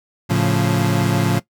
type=chord; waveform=30% pulse; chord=A augmented; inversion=none; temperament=equal; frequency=110 / 138.59 / 174.61 Hz; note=A2 / C#3 / E#3; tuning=0 / 0 / 0 cents; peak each=-17 dBFS; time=0.29-1.4 s; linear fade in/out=20 ms; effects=noise-tail reverb RT60 0.1 s tail -17 dB re dry